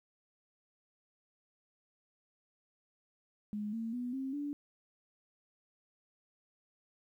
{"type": "tone with pitch steps", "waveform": "sine", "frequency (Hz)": [209.2, 226.8, 245.9, 266.6, 289.1], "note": ["G#3", "A#3", "B3", "C4", "D4"], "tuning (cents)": [13, -47, -7, 33, -27], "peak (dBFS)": -35, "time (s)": [3.53, 4.53], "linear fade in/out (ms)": 0, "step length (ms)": 200, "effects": ["12-bit"]}